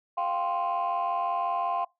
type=chord; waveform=sine; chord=F suspended second; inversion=none; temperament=equal; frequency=698.5 / 784 / 1046.5 Hz; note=F5 / G5 / C6; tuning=0 / 0 / 0 cents; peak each=-28 / -30 / -28 dBFS; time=0.17-1.85 s; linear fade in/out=10 ms; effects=noise-tail reverb RT60 0.2 s tail -22 dB re dry + tanh soft clip ceiling -21 dBFS